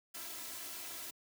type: noise with comb filter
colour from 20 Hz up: white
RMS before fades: -45 dBFS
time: 0.14-1.11 s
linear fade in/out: 10 ms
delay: 3 ms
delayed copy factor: +0.9
effects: high-pass 100 Hz 12 dB/octave